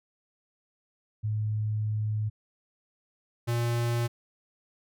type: tone pair in turn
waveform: sine / square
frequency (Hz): 107.2 / 118.46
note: A2 / A#2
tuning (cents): -45 / +28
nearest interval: major second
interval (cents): 173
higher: second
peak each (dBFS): -26 / -26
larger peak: neither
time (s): 1.23-2.3 / 3.47-4.08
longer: first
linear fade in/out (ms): 20
effects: none